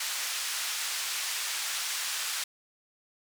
white band-pass noise, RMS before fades -33 dBFS, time 0-2.44 s, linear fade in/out 5 ms, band 1200 to 7800 Hz, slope 12 dB/octave, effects none

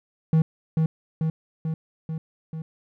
triangle tone with echo, 159.6 Hz, D#3, 44 cents sharp, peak -13 dBFS, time 0.33-0.42 s, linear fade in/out 2 ms, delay 440 ms, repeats 5, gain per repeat -3 dB, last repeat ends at 2.62 s, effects none

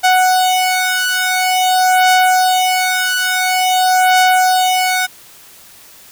sawtooth beating tone pair, 740 / 740.48 Hz, F#5 / F#5, 0 / +1 cents, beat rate 0.48 Hz, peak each -10 dBFS, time 0.03-5.07 s, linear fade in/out 20 ms, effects white hiss -41 dBFS RMS until 6.11 s

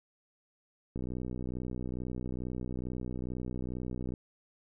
click train, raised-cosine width 3 ms, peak -25 dBFS, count 199, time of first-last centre 0.96-4.138 s, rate 62.3 Hz, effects none

